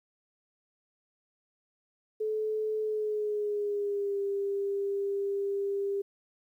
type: tone with pitch glide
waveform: sine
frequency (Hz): 432 to 398.4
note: A4 to G4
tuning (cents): -32 to +28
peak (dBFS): -28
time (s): 2.2-6.02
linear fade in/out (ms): 10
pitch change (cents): -140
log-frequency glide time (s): 2.81-4.2
effects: 11-bit